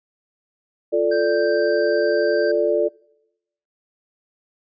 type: chord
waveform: sine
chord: D minor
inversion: first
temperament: equal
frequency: 349.2 / 440 / 587.3 Hz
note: F4 / A4 / D5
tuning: 0 / 0 / 0 cents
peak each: -22 / -20 / -19 dBFS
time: 0.92-2.89 s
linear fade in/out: 20 ms
type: tone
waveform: square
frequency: 1568 Hz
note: G6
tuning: in tune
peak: -28 dBFS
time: 1.11-2.52 s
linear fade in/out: 10 ms
effects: noise-tail reverb RT60 0.8 s tail -23 dB re dry + resampled to 16000 Hz